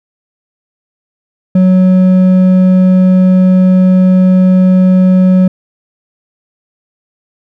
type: tone with hard clipping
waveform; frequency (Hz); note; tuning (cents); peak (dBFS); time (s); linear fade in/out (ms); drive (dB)
sine; 185; F#3; 0; -5; 1.55-5.48; 5; 5
effects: none